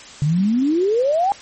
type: exponential sweep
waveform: sine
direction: up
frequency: 140 to 827 Hz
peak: -14 dBFS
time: 0.22-1.32 s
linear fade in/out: 0 ms
effects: white hiss -39 dBFS RMS until 1.41 s + MP3 32 kbps